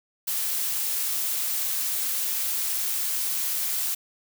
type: noise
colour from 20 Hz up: blue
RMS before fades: -27 dBFS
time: 0.27-3.95 s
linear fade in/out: 10 ms
effects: none